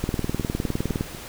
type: two click trains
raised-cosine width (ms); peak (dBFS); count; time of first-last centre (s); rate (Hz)
3; -11 / -21; 20 / 4; 0.04-1.009 / 0.41-1.149; 19.6 / 4.06
effects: pink hiss -38 dBFS RMS until 1.28 s